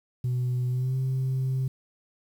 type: tone with pitch glide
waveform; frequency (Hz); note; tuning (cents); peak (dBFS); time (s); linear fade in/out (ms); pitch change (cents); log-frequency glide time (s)
sine; 124.9 to 131.34; B2 to C3; +20 to +7; -22; 0.24-1.68; 5; +87; 0.69-0.96
effects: tanh soft clip ceiling -22 dBFS + 9-bit